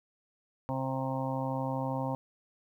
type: harmonic tone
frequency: 132.5 Hz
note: C3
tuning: 22 cents sharp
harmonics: 1 / 2 / 4 / 5 / 6 / 7 / 8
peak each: -35 / -36 / -37 / -43 / -40 / -38 / -45 dBFS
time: 0.69-2.15 s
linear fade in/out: 0 ms
effects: 11-bit